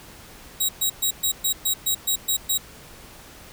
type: tone bursts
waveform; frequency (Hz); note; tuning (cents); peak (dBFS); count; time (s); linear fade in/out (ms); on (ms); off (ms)
10% pulse; 3825; A#7; +44; -12; 10; 0.6-2.58; 10; 90; 120
effects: pink hiss -45 dBFS RMS until 3.52 s